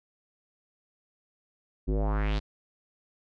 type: tone with low-pass filter sweep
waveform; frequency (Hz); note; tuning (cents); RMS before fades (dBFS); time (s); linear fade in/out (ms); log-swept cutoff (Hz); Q
square; 51.91; G#1; 0; -27; 1.87-2.4; 20; 300 to 4700; 2.9
effects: none